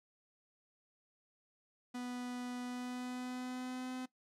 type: tone with pitch glide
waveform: 45% pulse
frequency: 247 to 255.3 Hz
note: B3 to C4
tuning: 0 to -42 cents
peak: -40 dBFS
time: 1.94-4.06 s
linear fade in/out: 10 ms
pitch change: +58 cents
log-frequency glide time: 2.64-3.94 s
effects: noise-tail reverb RT60 0.1 s tail -18 dB re dry + low-pass 10000 Hz 12 dB/octave